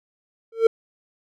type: tone with exponential growth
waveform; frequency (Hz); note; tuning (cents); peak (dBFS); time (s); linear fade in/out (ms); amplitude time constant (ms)
triangle; 452.9; A#4; -50; -6; 0.52-0.67; 5; 32
effects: none